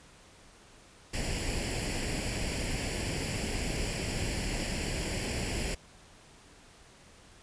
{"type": "noise with comb filter", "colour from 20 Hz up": "pink", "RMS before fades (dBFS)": -33, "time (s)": [1.13, 5.75], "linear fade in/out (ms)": 10, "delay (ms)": 0.4, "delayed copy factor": 0.7, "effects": ["pink hiss -56 dBFS RMS until 7.42 s", "resampled to 22050 Hz"]}